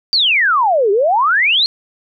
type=exponential two-way sweep; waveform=sine; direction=down then up; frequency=4764 to 383 to 4371 Hz; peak=-10 dBFS; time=0.13-1.66 s; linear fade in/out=0 ms; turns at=0.91 s; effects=none